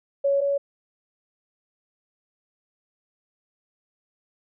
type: tone pair in turn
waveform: sine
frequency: 558 / 562.2 Hz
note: C#5 / C#5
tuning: +11 / +24 cents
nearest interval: unison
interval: 13 cents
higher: second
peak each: -18 / -20 dBFS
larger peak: first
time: 0.24-0.41 / 0.41-0.58 s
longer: neither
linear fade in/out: 10 ms
effects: none